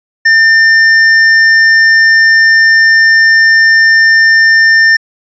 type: tone with tanh clipping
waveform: triangle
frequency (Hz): 1800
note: A6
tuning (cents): +39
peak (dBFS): -5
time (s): 0.25-4.97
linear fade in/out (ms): 10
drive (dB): 16
effects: resampled to 16000 Hz